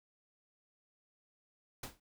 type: noise with exponential decay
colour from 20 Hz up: pink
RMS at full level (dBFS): -38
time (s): 1.83-2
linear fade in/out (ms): 5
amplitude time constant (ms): 35
effects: none